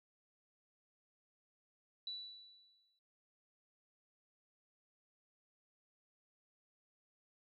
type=tone with exponential decay; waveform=sine; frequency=3951 Hz; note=B7; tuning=in tune; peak=-39 dBFS; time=2.07-2.99 s; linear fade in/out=2 ms; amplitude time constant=200 ms; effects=noise-tail reverb RT60 0.7 s tail -21 dB re dry + MP3 96 kbps